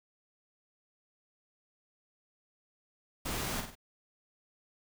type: noise with echo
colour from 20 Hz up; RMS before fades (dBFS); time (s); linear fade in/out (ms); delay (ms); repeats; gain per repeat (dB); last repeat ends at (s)
pink; -36; 3.25-3.61; 10; 48; 3; -6; 3.754
effects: none